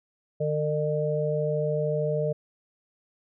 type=harmonic tone; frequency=151.1 Hz; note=D3; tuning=50 cents sharp; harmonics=1 / 3 / 4; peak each=-28 / -28 / -28 dBFS; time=0.4-2.33 s; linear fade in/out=10 ms; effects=none